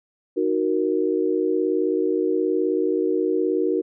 sine chord, D# minor, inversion none, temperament equal, 311.1 / 370 / 466.2 Hz, D#4 / F#4 / A#4, 0 / 0 / 0 cents, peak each -24 / -22 / -24 dBFS, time 0.36-3.82 s, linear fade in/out 20 ms, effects none

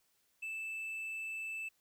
triangle tone, 2637 Hz, E7, in tune, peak -37 dBFS, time 0.42-1.69 s, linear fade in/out 10 ms, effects white hiss -75 dBFS RMS until 1.8 s

